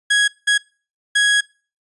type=tone bursts at uneven times; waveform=30% pulse; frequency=1661 Hz; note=G#6; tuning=in tune; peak=-10 dBFS; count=3; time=0.1-0.28 / 0.47-0.58 / 1.15-1.41 s; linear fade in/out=10 ms; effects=noise-tail reverb RT60 0.4 s tail -25 dB re dry + resampled to 24000 Hz